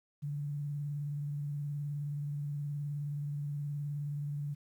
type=tone with vibrato; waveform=sine; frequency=145.2 Hz; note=D3; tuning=19 cents flat; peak=-34 dBFS; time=0.22-4.55 s; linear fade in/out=20 ms; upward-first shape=triangle; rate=19 Hz; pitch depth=40 cents each way; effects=11-bit